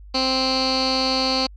15% pulse tone with low-pass filter, 261.8 Hz, C4, 1 cent sharp, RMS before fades -21 dBFS, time 0.14-1.47 s, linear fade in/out 10 ms, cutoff 4500 Hz, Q 8.8, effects added 50 Hz sine -39 dBFS peak until 1.56 s

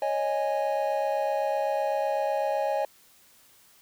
triangle chord, C# suspended second, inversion none, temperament equal with one note detuned, 554.4 / 622.3 / 825.8 Hz, C#5 / D#5 / G#5, 0 / 0 / -10 cents, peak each -27 dBFS, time 0.02-2.85 s, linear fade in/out 2 ms, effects white hiss -58 dBFS RMS until 3.81 s

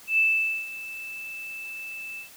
sine tone with ADSR envelope, 2637 Hz, E7, in tune, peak -17 dBFS, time 0.07-2.3 s, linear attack 110 ms, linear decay 480 ms, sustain -17 dB, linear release 120 ms, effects white hiss -49 dBFS RMS until 2.36 s

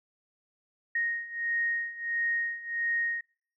sine beating tone pair, 1864.7 / 1866.2 Hz, A#6 / A#6, 0 / +1 cents, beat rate 1.5 Hz, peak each -33 / -30 dBFS, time 0.95-3.21 s, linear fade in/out 5 ms, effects noise-tail reverb RT60 0.5 s tail -26 dB re dry

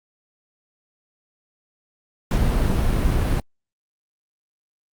brown noise, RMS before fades -19 dBFS, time 2.31-3.4 s, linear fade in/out 2 ms, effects Opus 48 kbps

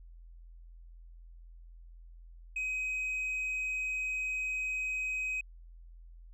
sine tone, 2525 Hz, D#7, 25 cents sharp, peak -29 dBFS, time 2.56-5.41 s, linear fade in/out 5 ms, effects tanh soft clip ceiling -31 dBFS + added 42 Hz sine -49 dBFS peak until 6.33 s

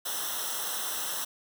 white noise with comb filter, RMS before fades -33 dBFS, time 0.05-1.25 s, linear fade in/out 10 ms, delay 0.43 ms, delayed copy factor -0.9, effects none

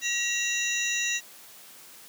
sine tone cluster, 1910 / 2749 / 3855 / 5890 / 6780 Hz, A#6 / F7 / B7 / F#8 / G#8, +42 / -28 / -43 / -9 / +35 cents, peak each -31 / -30 / -33 / -32 / -34 dBFS, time 0.01-1.21 s, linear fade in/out 50 ms, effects white hiss -49 dBFS RMS until 2.08 s + high-pass 150 Hz 12 dB/octave

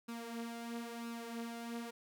sawtooth tone with flanger, 233.1 Hz, A#3, in tune, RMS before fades -44 dBFS, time 0.08-1.91 s, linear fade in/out 10 ms, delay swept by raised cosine 0.75 to 5.75 ms, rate 1 Hz, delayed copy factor +0.6, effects none

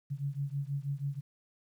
sine beating tone pair, 137.9 / 144.1 Hz, C#3 / D3, -9 / -33 cents, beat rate 6.2 Hz, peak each -35 / -36 dBFS, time 0.1-1.21 s, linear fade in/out 20 ms, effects 11-bit

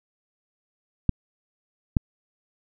clicks, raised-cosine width 5 ms, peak -6 dBFS, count 2, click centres 1.093 / 1.968 s, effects none

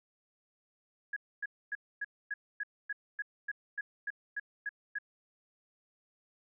sine tone bursts, 1669 Hz, G#6, 8 cents sharp, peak -33 dBFS, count 14, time 1.13-4.986 s, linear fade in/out 5 ms, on 34 ms, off 260 ms, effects none

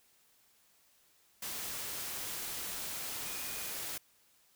sine tone in noise, 2464 Hz, D#7, 17 cents flat, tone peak -51 dBFS, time 3.25-3.72 s, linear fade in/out 5 ms, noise white, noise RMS -40 dBFS, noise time 1.42-3.98 s, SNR -14 dB, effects white hiss -68 dBFS RMS until 4.55 s

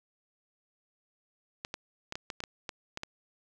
clicks, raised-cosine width 0.2 ms, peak -19 dBFS, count 10, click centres 1.649 / 1.741 / 2.124 / 2.155 / 2.302 / 2.404 / 2.438 / 2.692 / 2.974 / 3.034 s, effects none

